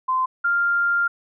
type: tone pair in turn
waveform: sine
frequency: 1033 / 1396.5 Hz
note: C6 / F6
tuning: -22 / -1 cents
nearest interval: perfect fourth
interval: 521 cents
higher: second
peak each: -18 / -17 dBFS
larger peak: second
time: 0.08-0.26 / 0.44-1.08 s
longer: second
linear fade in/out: 10 ms
effects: none